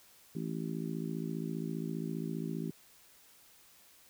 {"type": "harmonic tone", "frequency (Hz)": 55, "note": "A1", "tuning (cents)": 0, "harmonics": [3, 4, 5, 6, 7], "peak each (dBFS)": [-38, -40, -42, -44, -45], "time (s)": [0.35, 2.71], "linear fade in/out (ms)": 5, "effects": ["white hiss -61 dBFS RMS until 4.09 s"]}